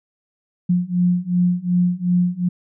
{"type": "beating tone pair", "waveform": "sine", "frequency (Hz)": [176.6, 179.3], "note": ["F3", "F3"], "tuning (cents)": [20, 46], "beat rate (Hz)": 2.7, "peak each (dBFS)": [-19, -18], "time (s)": [0.69, 2.49], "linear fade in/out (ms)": 10, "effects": []}